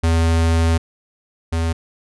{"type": "tone pair in turn", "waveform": "square", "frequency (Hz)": [82.41, 82.41], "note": ["E2", "E2"], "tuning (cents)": [0, 0], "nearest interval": "unison", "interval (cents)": 0, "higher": "neither", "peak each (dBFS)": [-14, -18], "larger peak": "first", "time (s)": [[0.03, 0.78], [1.52, 1.73]], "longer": "first", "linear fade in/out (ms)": 10, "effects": ["resampled to 24000 Hz"]}